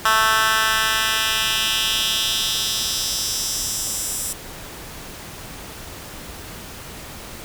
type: tone with high-pass filter sweep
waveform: 10% pulse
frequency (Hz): 220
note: A3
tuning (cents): 0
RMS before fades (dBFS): -21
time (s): 0.05-4.33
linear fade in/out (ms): 5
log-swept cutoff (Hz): 1300 to 8300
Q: 1.9
effects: pink hiss -36 dBFS RMS until 7.44 s